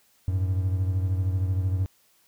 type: beating tone pair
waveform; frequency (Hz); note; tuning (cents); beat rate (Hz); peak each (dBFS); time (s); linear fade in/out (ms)
triangle; 92.5 / 105.5; F#2 / G#2; 0 / +28; 13; -21 / -29; 0.28-1.86; 0
effects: white hiss -63 dBFS RMS until 2.27 s